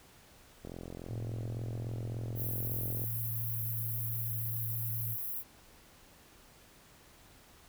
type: click train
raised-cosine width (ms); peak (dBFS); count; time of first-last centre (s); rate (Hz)
2; -30; 105; 0.65-3.041; 43.5
type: tone with pitch glide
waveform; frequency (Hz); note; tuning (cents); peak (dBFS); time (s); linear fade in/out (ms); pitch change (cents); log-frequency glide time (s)
sine; 112.3 to 114; A2 to A#2; +36 to -38; -36; 1.07-5.17; 50; +26; 1.38-1.6
type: high-pass noise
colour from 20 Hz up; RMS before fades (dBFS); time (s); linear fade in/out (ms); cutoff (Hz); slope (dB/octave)
white; -38; 2.35-5.44; 50; 11000; 96
effects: pink hiss -59 dBFS RMS until 7.68 s